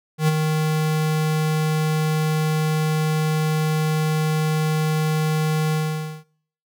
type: tone with ADSR envelope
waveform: square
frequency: 155.56 Hz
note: D#3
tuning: in tune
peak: -14 dBFS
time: 0.18-6.24 s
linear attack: 100 ms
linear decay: 24 ms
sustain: -5 dB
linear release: 510 ms
effects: noise-tail reverb RT60 0.6 s tail -22 dB re dry